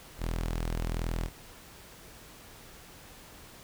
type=tone; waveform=sawtooth; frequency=41.2 Hz; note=E1; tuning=in tune; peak=-26 dBFS; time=0.18-1.3 s; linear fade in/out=50 ms; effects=pink hiss -51 dBFS RMS until 3.63 s